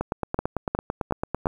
two click trains, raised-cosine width 1 ms, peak -9 / -11 dBFS, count 4 / 14, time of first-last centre 0.39-1.469 / 0.01-1.458 s, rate 2.78 / 8.98 Hz, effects 8-bit

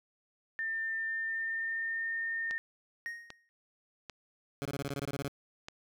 sine tone with pitch glide, 1798 to 1823.1 Hz, A6 to A#6, +37 to -39 cents, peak -32 dBFS, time 0.59-2.58 s, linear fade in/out 0 ms, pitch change +24 cents, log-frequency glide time 1.08-2.11 s
click train, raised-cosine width 0.2 ms, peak -25 dBFS, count 5, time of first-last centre 2.51-5.685 s, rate 1.26 Hz
triangle tone with exponential decay, 1864.7 Hz, A#6, in tune, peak -32 dBFS, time 3.06-3.49 s, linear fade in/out 0 ms, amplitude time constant 92 ms
15% pulse tone bursts, 140.2 Hz, C#3, 20 cents sharp, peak -28 dBFS, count 12, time 4.62-5.281 s, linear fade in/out 0 ms, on 34 ms, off 23 ms
effects none

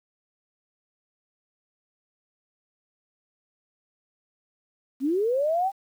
sine linear sweep, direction up, 249.4 to 802 Hz, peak -21 dBFS, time 5-5.72 s, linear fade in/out 50 ms, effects 9-bit

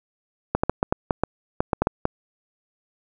clicks, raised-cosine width 1 ms, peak -5 dBFS, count 12, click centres 0.55 / 0.635 / 0.696 / 0.829 / 0.925 / 1.108 / 1.236 / 1.605 / 1.732 / 1.82 / 1.871 / 2.054 s, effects none

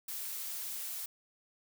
blue noise, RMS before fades -40 dBFS, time 0.08-1.06 s, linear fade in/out 5 ms, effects none

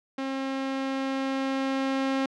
sawtooth tone with level ramp, 268.5 Hz, C4, 45 cents sharp, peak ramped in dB -25 to -20 dBFS, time 0.18-2.26 s, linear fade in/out 5 ms, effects low-pass 4000 Hz 12 dB/octave

